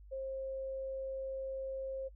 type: tone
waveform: sine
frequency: 533 Hz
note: C5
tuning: 32 cents sharp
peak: -37 dBFS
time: 0.11-2.09 s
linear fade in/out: 20 ms
effects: noise-tail reverb RT60 0.1 s tail -24 dB re dry + added 50 Hz sine -52 dBFS peak until 2.15 s